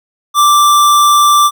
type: tone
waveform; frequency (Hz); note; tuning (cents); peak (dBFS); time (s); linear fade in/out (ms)
square; 1174.7; D6; 0; -6; 0.34-1.51; 50
effects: none